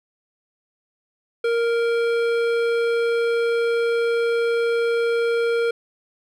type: tone with hard clipping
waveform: sine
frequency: 466.2 Hz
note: A#4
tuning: in tune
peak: -20 dBFS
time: 1.44-5.71 s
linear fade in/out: 5 ms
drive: 13 dB
effects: none